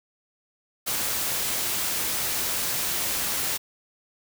white noise, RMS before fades -27 dBFS, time 0.86-3.58 s, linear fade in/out 20 ms, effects none

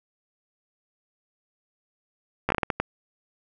slowing click train, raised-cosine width 0.5 ms, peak -8 dBFS, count 8, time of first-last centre 2.49-2.8 s, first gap 13 ms, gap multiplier 1.4, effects none

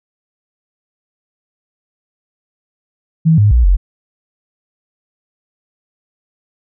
sine tone with pitch steps, 161.2 / 103.8 / 59.8 / 45.69 Hz, E3 / G#2 / A#1 / F#1, -38 / 0 / +45 / -21 cents, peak -6 dBFS, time 3.25-3.77 s, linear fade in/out 20 ms, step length 130 ms, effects none

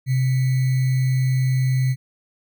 sine tone with sample-and-hold, 130 Hz, C3, 11 cents flat, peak -16 dBFS, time 0.06-1.96 s, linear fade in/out 50 ms, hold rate 2100 Hz, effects none

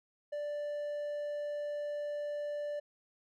triangle tone, 587.3 Hz, D5, in tune, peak -33 dBFS, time 0.32-2.8 s, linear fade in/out 10 ms, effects none

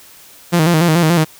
sawtooth tone with vibrato, 164.81 Hz, E3, in tune, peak -6 dBFS, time 0.52-1.25 s, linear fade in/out 20 ms, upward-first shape square, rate 6.9 Hz, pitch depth 85 cents each way, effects white hiss -42 dBFS RMS until 1.39 s

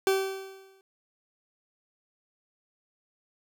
40% pulse tone with exponential decay, 385.7 Hz, G4, 28 cents flat, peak -19 dBFS, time 0.07-0.81 s, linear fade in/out 1 ms, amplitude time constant 160 ms, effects none

